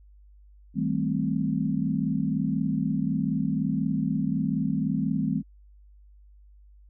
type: chord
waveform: sine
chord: A half-diminished seventh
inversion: second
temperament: equal with one note detuned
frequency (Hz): 159.2 / 196 / 220 / 261.6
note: Eb3 / G3 / A3 / C4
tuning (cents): +40 / 0 / 0 / 0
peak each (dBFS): -29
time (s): 0.74-5.43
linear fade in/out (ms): 50
effects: added 50 Hz sine -50 dBFS peak until 6.89 s